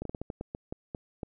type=slowing click train; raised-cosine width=2 ms; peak=-22 dBFS; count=11; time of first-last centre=0.02-1.232 s; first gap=33 ms; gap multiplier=1.27; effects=none